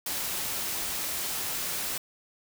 white noise, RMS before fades -32 dBFS, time 0.06-1.98 s, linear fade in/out 5 ms, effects none

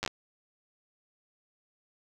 slowing click train, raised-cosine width 0.2 ms, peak -15 dBFS, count 5, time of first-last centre 0.03-0.077 s, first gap 9 ms, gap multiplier 1.18, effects none

